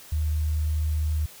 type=tone; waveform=sine; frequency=76.7 Hz; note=D#2; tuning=24 cents flat; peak=-22 dBFS; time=0.12-1.26 s; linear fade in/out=5 ms; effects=white hiss -47 dBFS RMS until 1.4 s